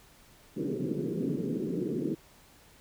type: band-pass noise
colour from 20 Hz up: white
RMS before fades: -32 dBFS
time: 0.56-2.15 s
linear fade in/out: 10 ms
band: 140 to 420 Hz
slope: 48 dB/octave
effects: pink hiss -58 dBFS RMS until 2.8 s